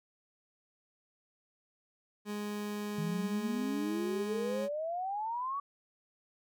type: tone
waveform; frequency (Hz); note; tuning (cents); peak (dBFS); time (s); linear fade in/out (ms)
30% pulse; 207.7; G#3; 0; -33; 2.25-4.69; 50
type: exponential sweep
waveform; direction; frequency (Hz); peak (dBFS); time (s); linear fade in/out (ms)
sine; up; 156.1 to 1149; -33; 2.98-5.6; 5
effects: none